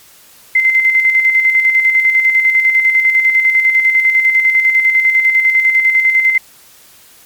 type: tone with tremolo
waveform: sine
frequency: 2074 Hz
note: C7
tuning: 16 cents flat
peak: -6 dBFS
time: 0.55-6.38 s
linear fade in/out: 5 ms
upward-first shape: square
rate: 10 Hz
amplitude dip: 45%
effects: white hiss -43 dBFS RMS until 7.25 s + MP3 96 kbps